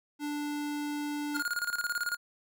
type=tone; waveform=square; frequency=293.7 Hz; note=D4; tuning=in tune; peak=-33 dBFS; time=0.19-1.43 s; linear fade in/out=50 ms
type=tone with tremolo; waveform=square; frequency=1429 Hz; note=F6; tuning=39 cents sharp; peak=-29 dBFS; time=1.34-2.17 s; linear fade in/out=20 ms; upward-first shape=square; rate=18 Hz; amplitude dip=75%
effects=none